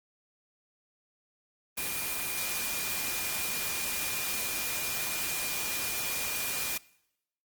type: tone in noise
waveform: sine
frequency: 2419 Hz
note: D#7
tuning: 49 cents flat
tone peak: -39 dBFS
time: 1.77-6.78 s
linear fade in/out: 10 ms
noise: white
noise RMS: -33 dBFS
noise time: 1.77-6.78 s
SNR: -9 dB
effects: noise-tail reverb RT60 0.8 s tail -22 dB re dry + Opus 24 kbps